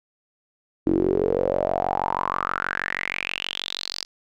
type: tone with band-pass filter sweep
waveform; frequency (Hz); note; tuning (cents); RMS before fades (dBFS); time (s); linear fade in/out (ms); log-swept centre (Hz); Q
sawtooth; 46.25; F#1; 0; -25; 0.86-4.05; 10; 310 to 5000; 7
effects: none